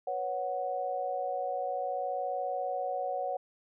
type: chord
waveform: sine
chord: B suspended second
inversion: none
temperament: equal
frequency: 493.9 / 554.4 / 740 Hz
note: B4 / C#5 / F#5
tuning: 0 / 0 / 0 cents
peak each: -39 / -35 / -33 dBFS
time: 0.07-3.37 s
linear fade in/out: 5 ms
effects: none